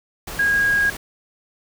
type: tone in noise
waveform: sine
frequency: 1638 Hz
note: G#6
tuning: 24 cents flat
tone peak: -15 dBFS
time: 0.39-0.9 s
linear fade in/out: 5 ms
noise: pink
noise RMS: -32 dBFS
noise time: 0.27-0.97 s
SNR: +14 dB
effects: none